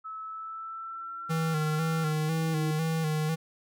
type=tone with pitch glide; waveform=sine; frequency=1300 to 1371.7 Hz; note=E6 to F6; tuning=-24 to -32 cents; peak=-36 dBFS; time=0.04-2.13 s; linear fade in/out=20 ms; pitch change=+92 cents; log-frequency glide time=0.22-1.51 s
type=tone with exponential growth; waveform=sine; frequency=320.1 Hz; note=D#4; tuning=49 cents sharp; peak=-33 dBFS; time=0.91-2.71 s; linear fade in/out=2 ms; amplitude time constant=390 ms
type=tone with vibrato; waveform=square; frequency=157.9 Hz; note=D#3; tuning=26 cents sharp; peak=-27 dBFS; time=1.29-3.36 s; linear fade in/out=20 ms; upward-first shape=square; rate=2 Hz; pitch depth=40 cents each way
effects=none